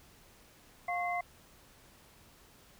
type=tone cluster; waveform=sine; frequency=706 / 1092 / 2066 Hz; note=F5 / C#6 / C7; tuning=+19 / -26 / -22 cents; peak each=-33 / -40 / -37 dBFS; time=0.88-1.21 s; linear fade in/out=5 ms; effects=pink hiss -60 dBFS RMS until 2.79 s